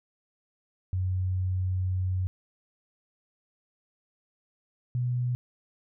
sine tone pair in turn, 92.5 / 123.47 Hz, F#2 / B2, 0 / 0 cents, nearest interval perfect fourth, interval 500 cents, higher second, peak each -25 dBFS, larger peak neither, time 0.93-2.27 / 4.95-5.35 s, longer first, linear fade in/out 0 ms, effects none

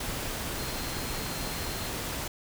sine tone in noise, 4190 Hz, C8, 2 cents sharp, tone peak -44 dBFS, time 0.58-1.89 s, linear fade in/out 5 ms, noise pink, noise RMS -34 dBFS, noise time 0-2.28 s, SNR -13 dB, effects none

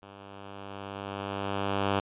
5% pulse tone with level ramp, 99.1 Hz, G2, 19 cents sharp, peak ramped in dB -36 to -13 dBFS, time 0.02-2 s, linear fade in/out 5 ms, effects resampled to 8000 Hz

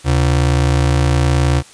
square ring-modulated tone, 103.83 Hz, G#2, in tune, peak -9 dBFS, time 0.04-1.63 s, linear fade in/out 50 ms, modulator 29.6 Hz, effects white hiss -42 dBFS RMS until 1.73 s + resampled to 22050 Hz

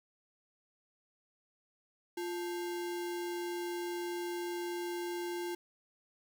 sine tone with sample-and-hold, 349.2 Hz, F4, in tune, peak -35 dBFS, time 2.17-5.55 s, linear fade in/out 5 ms, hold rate 1225 Hz, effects none

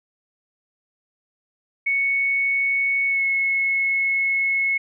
sine tone with pitch glide, 2217 to 2186 Hz, C#7 to C#7, 0 to -25 cents, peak -18 dBFS, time 1.86-4.78 s, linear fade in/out 10 ms, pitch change -25 cents, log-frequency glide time 3.07-3.23 s, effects none

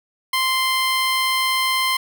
15% pulse tone, 1044 Hz, C6, 4 cents flat, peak -11 dBFS, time 0.33-1.97 s, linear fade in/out 5 ms, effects none

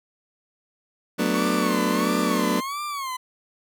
30% pulse chord, B minor seventh, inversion second, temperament just, 185.21 / 222.2 / 246.9 / 296.3 Hz, F#3 / A3 / B3 / D4, +2 / +17 / 0 / +15 cents, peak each -24 dBFS, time 1.18-2.61 s, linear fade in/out 20 ms
40% pulse tone with vibrato, 1097 Hz, C#6, 18 cents flat, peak -27 dBFS, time 1.34-3.17 s, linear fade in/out 10 ms, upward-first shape sine, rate 1.5 Hz, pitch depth 140 cents each way
effects none

